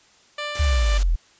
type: tone with tremolo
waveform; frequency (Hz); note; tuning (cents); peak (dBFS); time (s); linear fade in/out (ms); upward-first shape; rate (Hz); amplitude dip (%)
10% pulse; 591; D5; +11; -18; 0.38-0.98; 5; sine; 3.8; 25
type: noise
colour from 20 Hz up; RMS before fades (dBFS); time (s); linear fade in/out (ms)
white; -32; 0.55-1.03; 0
type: exponential sweep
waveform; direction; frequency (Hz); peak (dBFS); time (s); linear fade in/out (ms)
sine; down; 76.3 to 38.89; -16; 0.59-1.16; 10
effects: white hiss -55 dBFS RMS until 1.39 s + resampled to 16000 Hz